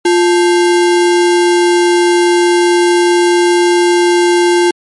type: tone with sample-and-hold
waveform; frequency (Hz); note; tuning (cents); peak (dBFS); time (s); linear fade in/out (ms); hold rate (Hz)
sine; 349.9; F4; +3; -6; 0.05-4.71; 5; 1225
effects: MP3 48 kbps